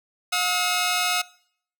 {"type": "tone pair together", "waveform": "10% pulse", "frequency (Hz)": [717, 1281.6], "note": ["F5", "E6"], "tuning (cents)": [45, -49], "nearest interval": "minor seventh", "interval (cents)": 1006, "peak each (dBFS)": -16, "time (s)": [0.32, 1.22], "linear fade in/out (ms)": 10, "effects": ["noise-tail reverb RT60 0.6 s tail -22 dB re dry"]}